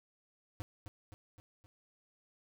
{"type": "tone with echo", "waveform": "square", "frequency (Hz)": 102.8, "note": "G#2", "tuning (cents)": -17, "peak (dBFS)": -39, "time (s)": [0.6, 0.62], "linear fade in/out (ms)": 0, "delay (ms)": 260, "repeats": 4, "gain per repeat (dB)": -5, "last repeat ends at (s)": 1.66, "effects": []}